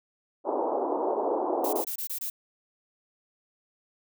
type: band-pass noise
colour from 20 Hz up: pink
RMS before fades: -28 dBFS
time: 0.44-1.85 s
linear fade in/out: 50 ms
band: 300 to 970 Hz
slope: 48 dB/octave
type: noise bursts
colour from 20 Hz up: violet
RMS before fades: -33 dBFS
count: 6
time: 1.64-2.3 s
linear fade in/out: 5 ms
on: 90 ms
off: 24 ms
effects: none